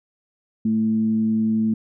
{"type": "tone with frequency modulation", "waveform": "sine", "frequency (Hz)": 220, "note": "A3", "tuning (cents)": 0, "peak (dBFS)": -17, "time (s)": [0.65, 1.74], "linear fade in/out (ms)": 5, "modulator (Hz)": 111, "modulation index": 0.28, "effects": []}